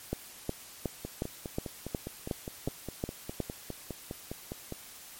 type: two click trains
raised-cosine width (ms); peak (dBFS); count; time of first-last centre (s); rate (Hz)
2; -23 / -17; 19 / 10; 1.05-4.723 / 0.13-3.403; 4.9 / 2.75
effects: white hiss -49 dBFS RMS until 5.19 s + MP3 64 kbps